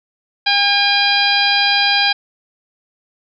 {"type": "harmonic tone with a mistuned harmonic", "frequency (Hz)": 808, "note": "G#5", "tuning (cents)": -48, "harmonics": [1, 2, 3, 4, 5, 6], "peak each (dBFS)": [-19, -19, -19, -19, -19, -19], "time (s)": [0.46, 2.13], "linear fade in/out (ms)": 10, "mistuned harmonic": 5, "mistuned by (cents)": -20, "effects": []}